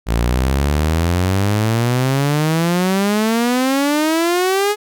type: exponential sweep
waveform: sawtooth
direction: up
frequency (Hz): 55 to 422.6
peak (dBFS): -10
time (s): 0.06-4.76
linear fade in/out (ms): 50
effects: none